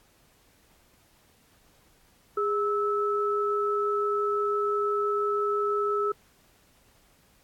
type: tone pair together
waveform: sine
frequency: 411.1 / 1305.2 Hz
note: G#4 / E6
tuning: -18 / -18 cents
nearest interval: octave + minor sixth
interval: 2000 cents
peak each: -26 / -27 dBFS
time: 2.37-6.12 s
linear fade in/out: 5 ms
effects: pink hiss -62 dBFS RMS until 7.43 s + AAC 64 kbps